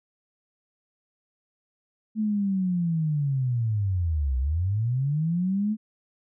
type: linear two-way sweep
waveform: sine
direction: down then up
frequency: 220 to 61.8 to 220 Hz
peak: -22 dBFS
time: 2.15-5.77 s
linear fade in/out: 50 ms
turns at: 4.38 s
effects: none